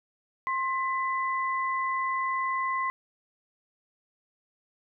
sine tone pair together, 1059.5 / 2000 Hz, C6 / B6, +21 / +21 cents, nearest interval major seventh, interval 1100 cents, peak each -27 / -32 dBFS, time 0.47-2.9 s, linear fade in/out 0 ms, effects none

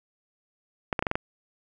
clicks, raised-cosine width 0.5 ms, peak -10 dBFS, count 6, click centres 0.928 / 0.992 / 1.025 / 1.068 / 1.114 / 1.155 s, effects none

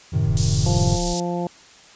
triangle chord, F# diminished seventh, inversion none, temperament equal with one note detuned, 92.5 / 109.56 / 130.81 / 155.56 Hz, F#2 / A2 / C3 / Eb3, 0 / -7 / 0 / 0 cents, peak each -21 dBFS, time 0.12-0.97 s, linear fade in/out 20 ms
sine tone, 36.32 Hz, D1, 18 cents flat, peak -25 dBFS, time 0.27-1.14 s, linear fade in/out 10 ms
pink high-pass noise, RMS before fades -26 dBFS, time 0.37-1.2 s, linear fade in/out 0 ms, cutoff 4500 Hz, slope 24 dB/octave
harmonic tone, 174.61 Hz, F3, in tune, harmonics 1 / 2 / 3 / 4 / 5, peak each -25 / -28 / -30 / -31 / -32 dBFS, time 0.66-1.47 s, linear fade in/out 2 ms
effects white hiss -47 dBFS RMS until 1.95 s + resampled to 16000 Hz

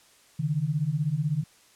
sine beating tone pair, 140.2 / 156.2 Hz, C#3 / D#3, +20 / +7 cents, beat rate 16 Hz, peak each -28 / -26 dBFS, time 0.39-1.44 s, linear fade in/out 10 ms, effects white hiss -58 dBFS RMS until 1.75 s + low-pass 10000 Hz 12 dB/octave

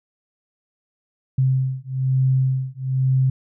sine beating tone pair, 130.81 / 131.91 Hz, C3 / C3, 0 / +14 cents, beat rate 1.1 Hz, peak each -20 dBFS, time 1.38-3.3 s, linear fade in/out 5 ms, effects none

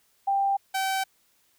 sine / sawtooth tone pair in turn, 790 / 769.3 Hz, G5 / G5, +13 / -33 cents, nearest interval unison, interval 46 cents, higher first, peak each -21 dBFS, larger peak neither, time 0.27-0.57 / 0.74-1.04 s, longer neither, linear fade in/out 10 ms, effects white hiss -66 dBFS RMS until 1.58 s

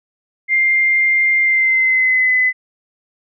sine tone with pitch glide, 2104 to 2017 Hz, C7 to B6, +9 to +36 cents, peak -11 dBFS, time 0.48-2.53 s, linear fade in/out 50 ms, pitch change -73 cents, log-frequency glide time 1.38-2.33 s, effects none

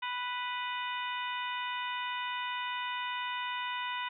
harmonic tone with a mistuned harmonic, 493.9 Hz, B4, in tune, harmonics 2 / 3 / 4 / 5 / 6 / 7, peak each -36 / -42 / -41 / -43 / -42 / -46 dBFS, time 0.02-4.09 s, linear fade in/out 10 ms, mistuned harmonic 7, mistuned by +82 cents, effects none

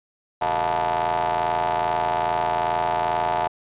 30% pulse ring-modulated tone, 82.41 Hz, E2, in tune, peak -15 dBFS, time 0.41-3.48 s, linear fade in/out 10 ms, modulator 795 Hz, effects resampled to 8000 Hz

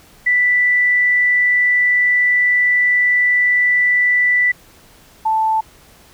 sine tone pair in turn, 1975.5 / 880 Hz, B6 / A5, 0 / 0 cents, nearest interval octave + major second, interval 1400 cents, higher first, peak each -11 / -13 dBFS, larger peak first, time 0.26-4.52 / 5.25-5.61 s, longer first, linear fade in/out 10 ms, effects pink hiss -47 dBFS RMS until 6.13 s

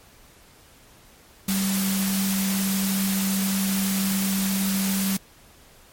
sine tone in noise, 193.3 Hz, G3, 24 cents flat, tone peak -22 dBFS, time 1.48-5.17 s, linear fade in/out 5 ms, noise white, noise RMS -28 dBFS, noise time 1.48-5.17 s, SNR +3 dB, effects pink hiss -52 dBFS RMS until 5.92 s + MP3 64 kbps

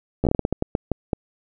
slowing click train, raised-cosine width 2 ms, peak -7 dBFS, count 13, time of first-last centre 0.24-1.132 s, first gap 12 ms, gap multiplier 1.3, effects none

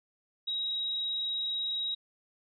sine tone, 3819 Hz, A#7, 41 cents sharp, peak -30 dBFS, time 0.47-1.95 s, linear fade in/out 10 ms, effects none

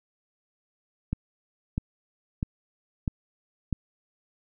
click train, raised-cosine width 5 ms, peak -14 dBFS, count 5, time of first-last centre 1.13-3.727 s, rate 1.54 Hz, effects none

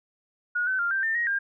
sine tone with pitch steps, 1447 / 1524 / 1396 / 1570 / 1799 / 1884 / 1604 Hz, F#6 / G6 / F6 / G6 / A6 / A#6 / G6, -39 / -49 / -1 / +2 / +38 / +18 / +39 cents, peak -23 dBFS, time 0.55-1.39 s, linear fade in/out 10 ms, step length 120 ms, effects none

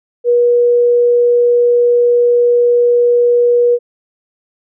sine tone, 481.7 Hz, B4, 43 cents flat, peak -7 dBFS, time 0.24-3.79 s, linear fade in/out 50 ms, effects none

